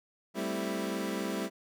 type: chord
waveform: 25% pulse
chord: A minor seventh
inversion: third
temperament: equal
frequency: 196 / 220 / 261.6 / 329.6 Hz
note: G3 / A3 / C4 / E4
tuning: 0 / 0 / 0 / 0 cents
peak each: -32 / -35 / -35 / -34 dBFS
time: 0.34-1.5 s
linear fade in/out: 50 ms
effects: none